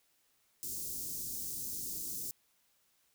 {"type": "band-stop noise", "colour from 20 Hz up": "white", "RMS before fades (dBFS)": -40, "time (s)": [0.63, 2.31], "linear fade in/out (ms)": 0, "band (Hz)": [370, 5500], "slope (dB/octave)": 24, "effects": ["white hiss -73 dBFS RMS until 3.14 s"]}